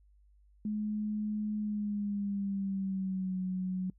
sine tone with pitch glide, 211.6 to 185.28 Hz, G#3 to F#3, +33 to +3 cents, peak -31 dBFS, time 0.65-3.9 s, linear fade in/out 2 ms, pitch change -230 cents, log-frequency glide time 1.58-3.39 s, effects noise-tail reverb RT60 0.1 s tail -26 dB re dry + added 50 Hz sine -60 dBFS peak until 3.98 s

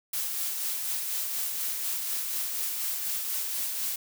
blue noise with tremolo, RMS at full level -30 dBFS, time 0.13-3.96 s, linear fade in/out 5 ms, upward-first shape sine, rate 4.1 Hz, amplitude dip 30%, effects none

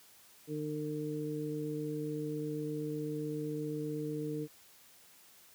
harmonic tone, 151.3 Hz, D#3, 48 cents flat, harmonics 1 / 2 / 3, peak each -40 / -38 / -39 dBFS, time 0.47-4.48 s, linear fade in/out 50 ms, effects white hiss -60 dBFS RMS until 5.54 s + high-pass 60 Hz 12 dB/octave

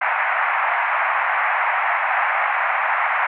pink band-pass noise, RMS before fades -20 dBFS, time 0.01-3.27 s, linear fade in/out 10 ms, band 710 to 2300 Hz, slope 48 dB/octave, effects none

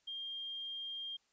sine tone, 3207 Hz, G7, 39 cents sharp, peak -40 dBFS, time 0.07-1.17 s, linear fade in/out 10 ms, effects white hiss -75 dBFS RMS until 1.32 s + resampled to 16000 Hz

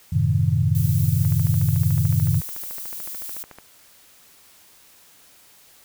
sine chord, F# diminished seventh, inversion none, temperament equal with one note detuned, 92.5 / 109.05 / 130.81 / 155.56 Hz, F#2 / A2 / C3 / Eb3, 0 / -15 / 0 / 0 cents, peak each -22 dBFS, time 0.12-2.41 s, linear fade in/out 10 ms
violet noise, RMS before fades -33 dBFS, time 0.75-3.43 s, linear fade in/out 0 ms
click train, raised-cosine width 0.5 ms, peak -25 dBFS, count 33, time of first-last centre 1.25-3.586 s, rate 13.7 Hz
effects white hiss -52 dBFS RMS until 5.84 s

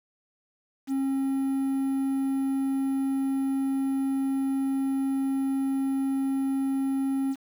triangle tone with quantisation, 270.2 Hz, C#4, 44 cents flat, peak -22 dBFS, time 0.87-7.36 s, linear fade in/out 50 ms, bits 8, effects none

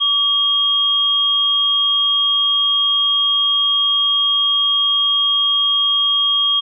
sine tone pair together, 1149 / 3250 Hz, D6 / G#7, -38 / -38 cents, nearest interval octave + tritone, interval 1800 cents, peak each -25 / -13 dBFS, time 0-6.61 s, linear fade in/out 20 ms, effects none

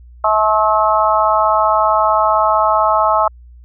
harmonic tone, 215.5 Hz, A3, 36 cents flat, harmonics 3 / 4 / 5 / 6, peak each -16 / -16 / -16 / -16 dBFS, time 0.24-3.28 s, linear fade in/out 5 ms, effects added 60 Hz sine -37 dBFS peak until 3.64 s

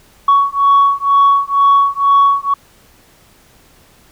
sine beating tone pair, 1117 / 1119.1 Hz, C#6 / C#6, +13 / +16 cents, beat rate 2.1 Hz, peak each -10 dBFS, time 0.28-2.54 s, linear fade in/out 5 ms, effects tanh soft clip ceiling -3 dBFS + pink hiss -48 dBFS RMS until 4.11 s

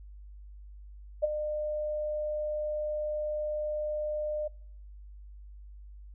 sine tone with ADSR envelope, 604 Hz, D5, 48 cents sharp, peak -20 dBFS, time 1.22-4.48 s, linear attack 22 ms, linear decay 18 ms, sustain -10 dB, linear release 9 ms, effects noise-tail reverb RT60 0.6 s tail -26 dB re dry + added 50 Hz sine -45 dBFS peak until 6.14 s

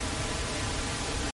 pink noise with comb filter, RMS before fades -31 dBFS, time 0-1.31 s, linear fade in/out 10 ms, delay 5.5 ms, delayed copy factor -0.55, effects low-pass 11000 Hz 12 dB/octave + MP3 48 kbps

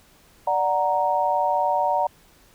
sine chord, D augmented, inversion none, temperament equal, 587.3 / 740 / 932.3 Hz, D5 / F#5 / A#5, 0 / 0 / 0 cents, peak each -25 / -23 / -22 dBFS, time 0.47-2.07 s, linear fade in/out 5 ms, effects pink hiss -55 dBFS RMS until 2.54 s

